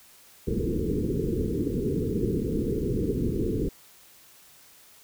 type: low-pass noise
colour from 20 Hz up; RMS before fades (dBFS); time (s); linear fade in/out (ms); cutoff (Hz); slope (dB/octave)
white; -27; 0.47-3.69; 5; 460; 96
effects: white hiss -54 dBFS RMS until 5.03 s